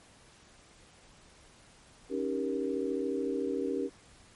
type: chord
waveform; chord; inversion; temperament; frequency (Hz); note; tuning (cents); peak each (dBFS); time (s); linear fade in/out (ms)
sine; Eb dominant seventh; third; equal with one note detuned; 277.2 / 311.1 / 392 / 471.6; Db4 / Eb4 / G4 / Bb4; 0 / 0 / 0 / +20; -34 / -38 / -34 / -35; 2.09-3.9; 50
effects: pink hiss -58 dBFS RMS until 4.35 s + MP3 48 kbps